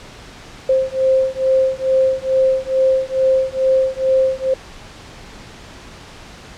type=beating tone pair; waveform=sine; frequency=525 / 527.3 Hz; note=C5 / C5; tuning=+6 / +13 cents; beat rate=2.3 Hz; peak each=-16 dBFS; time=0.69-4.54 s; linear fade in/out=5 ms; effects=pink hiss -38 dBFS RMS until 6.57 s + low-pass 6000 Hz 12 dB/octave